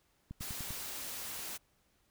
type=click train; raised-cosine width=5 ms; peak=-31 dBFS; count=5; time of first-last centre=0.31-0.706 s; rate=10.1 Hz
type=noise; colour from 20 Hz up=white; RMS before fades=-42 dBFS; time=0.4-1.58 s; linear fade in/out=20 ms
effects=pink hiss -73 dBFS RMS until 2.1 s